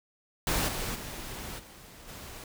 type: noise with level steps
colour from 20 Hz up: pink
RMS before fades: -28 / -34 / -40 / -50 / -44 dBFS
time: 0.47-2.44 s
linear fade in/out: 2 ms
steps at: 0.67 / 0.94 / 1.58 / 2.07 s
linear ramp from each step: 20 ms
effects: none